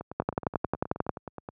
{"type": "two click trains", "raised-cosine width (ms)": 1, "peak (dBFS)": [-23, -11], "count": [15, 11], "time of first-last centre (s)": [[0.01, 1.488], [0.2, 1.093]], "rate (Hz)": [9.47, 11.2], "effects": ["high-pass 80 Hz 12 dB/octave"]}